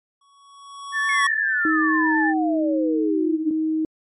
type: tone with exponential growth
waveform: square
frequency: 1119 Hz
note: C#6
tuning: 16 cents sharp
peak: -18 dBFS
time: 0.21-1.27 s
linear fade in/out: 5 ms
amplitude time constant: 230 ms
type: tone with vibrato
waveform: sine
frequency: 1760 Hz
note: A6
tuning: in tune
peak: -20 dBFS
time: 0.92-2.34 s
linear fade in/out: 50 ms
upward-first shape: sine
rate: 8.9 Hz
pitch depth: 21 cents each way
type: exponential sweep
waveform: sine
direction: down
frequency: 2198 to 290.3 Hz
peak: -23 dBFS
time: 1.09-3.51 s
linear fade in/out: 2 ms
type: tone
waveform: sine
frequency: 315.1 Hz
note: D#4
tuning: 22 cents sharp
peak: -19 dBFS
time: 1.65-3.85 s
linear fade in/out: 2 ms
effects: MP3 48 kbps